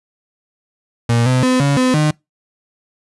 35% pulse tone with pitch steps, 117.7 / 127.7 / 255 / 141.2 / 255.2 / 152.2 Hz, A#2 / C3 / C4 / C#3 / C4 / D#3, +17 / -42 / -44 / +32 / -43 / -38 cents, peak -10 dBFS, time 1.09-2.11 s, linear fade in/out 5 ms, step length 170 ms, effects noise-tail reverb RT60 0.2 s tail -25 dB re dry + resampled to 24000 Hz

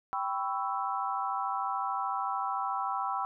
sine chord, C# half-diminished seventh, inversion second, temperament equal with one note detuned, 784 / 995.2 / 1108.7 / 1318.5 Hz, G5 / B5 / C#6 / E6, 0 / +13 / 0 / 0 cents, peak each -34 / -35 / -37 / -35 dBFS, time 0.13-3.25 s, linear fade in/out 0 ms, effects none

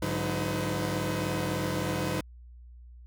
sawtooth tone cluster, 102.9 / 146.2 / 182.3 / 316.1 / 506 Hz, G#2 / D3 / F#3 / D#4 / B4, -16 / -7 / -25 / +27 / +42 cents, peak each -31 dBFS, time 0.02-2.21 s, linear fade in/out 5 ms, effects added 60 Hz sine -46 dBFS peak until 3.06 s

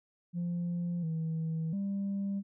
sine tone with pitch steps, 173.8 / 161.3 / 198.1 Hz, F3 / E3 / G3, -8 / -37 / +18 cents, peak -29 dBFS, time 0.33-2.43 s, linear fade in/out 50 ms, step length 700 ms, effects tanh soft clip ceiling -29 dBFS

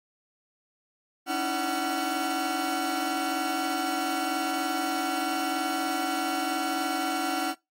40% pulse tone cluster, 281.8 / 305 / 325.9 / 747 / 1373 Hz, C#4 / D#4 / E4 / F#5 / F6, +29 / -34 / -20 / +16 / -30 cents, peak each -33 / -38 / -33 / -29 / -33 dBFS, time 1.26-7.55 s, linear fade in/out 50 ms, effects noise-tail reverb RT60 0.2 s tail -22 dB re dry + AAC 48 kbps

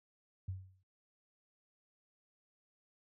sine tone with exponential decay, 94.1 Hz, F#2, 30 cents sharp, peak -34 dBFS, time 0.48-0.83 s, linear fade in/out 5 ms, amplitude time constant 74 ms, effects high-pass 60 Hz 12 dB/octave

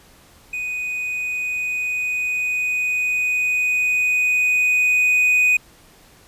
triangle tone with level ramp, 2489 Hz, D#7, in tune, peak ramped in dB -22 to -11 dBFS, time 0.53-5.57 s, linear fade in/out 5 ms, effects pink hiss -50 dBFS RMS until 6.27 s + resampled to 32000 Hz

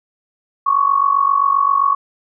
sine tone with amplitude modulation, 1114 Hz, C#6, 8 cents sharp, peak -8 dBFS, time 0.66-1.95 s, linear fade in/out 10 ms, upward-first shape sine, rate 47.6 Hz, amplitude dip 80%, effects none

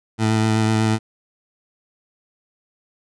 20% pulse tone with vibrato, 110 Hz, A2, in tune, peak -11 dBFS, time 0.18-0.99 s, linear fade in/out 50 ms, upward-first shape sine, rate 8 Hz, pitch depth 17 cents each way, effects resampled to 22050 Hz

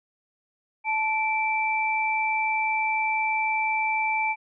sine tone pair together, 874 / 2335 Hz, A5 / D7, -12 / -11 cents, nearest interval octave + perfect fourth, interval 1701 cents, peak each -25 dBFS, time 0.84-4.36 s, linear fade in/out 50 ms, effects none

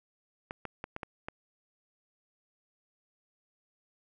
clicks, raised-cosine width 0.5 ms, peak -22 dBFS, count 6, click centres 0.509 / 0.653 / 0.841 / 0.964 / 1.032 / 1.285 s, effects none

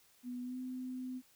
sine tone with pitch glide, 246.9 to 254.9 Hz, B3 to C4, 0 to -45 cents, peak -39 dBFS, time 0.23-1.22 s, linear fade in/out 50 ms, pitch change +55 cents, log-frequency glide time 0.42-0.57 s, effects white hiss -67 dBFS RMS until 1.35 s

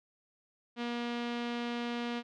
sawtooth tone with low-pass filter, 238.5 Hz, A#3, 40 cents sharp, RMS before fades -36 dBFS, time 0.76-2.23 s, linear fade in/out 50 ms, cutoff 3500 Hz, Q 1.7, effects none

